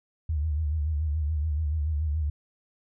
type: tone with vibrato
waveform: sine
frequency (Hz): 76.3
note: D#2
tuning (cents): -33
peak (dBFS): -24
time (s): 0.29-2.3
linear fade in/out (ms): 5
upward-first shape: sine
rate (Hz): 7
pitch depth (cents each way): 93
effects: none